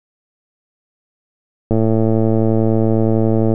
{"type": "click train", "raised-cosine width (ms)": 2, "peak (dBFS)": -3, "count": 204, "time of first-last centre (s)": [1.71, 3.539], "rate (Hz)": 111, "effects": []}